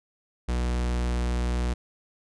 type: tone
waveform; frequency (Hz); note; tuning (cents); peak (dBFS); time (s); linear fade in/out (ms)
45% pulse; 60.5; B1; -35; -24; 0.48-1.74; 10
effects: resampled to 22050 Hz